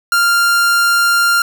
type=tone; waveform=45% pulse; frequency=1394 Hz; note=F6; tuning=4 cents flat; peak=-10 dBFS; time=0.12-1.42 s; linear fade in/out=2 ms; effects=none